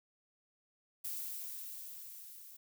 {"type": "noise with level ramp", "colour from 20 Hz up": "violet", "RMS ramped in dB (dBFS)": [-40, -54], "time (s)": [1.04, 2.57], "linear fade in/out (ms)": 10, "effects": []}